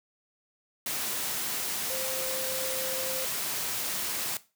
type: tone in noise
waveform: sine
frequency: 523.3 Hz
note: C5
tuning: in tune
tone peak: -36 dBFS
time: 1.9-3.25 s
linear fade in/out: 2 ms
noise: white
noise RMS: -32 dBFS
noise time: 0.86-4.37 s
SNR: -7 dB
effects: noise-tail reverb RT60 0.3 s tail -17 dB re dry + high-pass 100 Hz 12 dB/octave